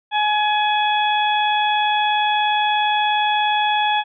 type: harmonic tone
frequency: 843 Hz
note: G#5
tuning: 26 cents sharp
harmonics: 1 / 2 / 3 / 4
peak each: -17 / -25 / -26 / -24 dBFS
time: 0.11-4.04 s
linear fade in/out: 50 ms
effects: none